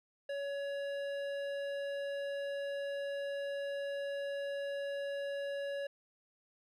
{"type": "tone with hard clipping", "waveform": "sine", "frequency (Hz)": 562, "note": "C#5", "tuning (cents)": 24, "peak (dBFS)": -38, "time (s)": [0.29, 5.87], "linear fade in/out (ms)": 5, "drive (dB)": 12, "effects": []}